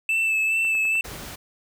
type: tone with vibrato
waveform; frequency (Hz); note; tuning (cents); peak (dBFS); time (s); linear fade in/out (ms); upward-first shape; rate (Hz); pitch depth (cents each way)
triangle; 2637; E7; 0; -18; 0.09-1.01; 2; sine; 2.4; 24
type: click train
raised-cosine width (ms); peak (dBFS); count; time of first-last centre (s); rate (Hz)
0.5; -27; 6; 0.65-1.157; 9.86
type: noise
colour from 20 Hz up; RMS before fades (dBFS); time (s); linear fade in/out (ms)
pink; -37; 1.04-1.36; 10
effects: none